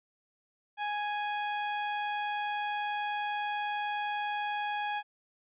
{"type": "tone", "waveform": "sawtooth", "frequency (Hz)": 830.6, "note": "G#5", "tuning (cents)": 0, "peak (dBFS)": -27, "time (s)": [0.77, 5.03], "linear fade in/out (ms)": 50, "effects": ["resampled to 8000 Hz"]}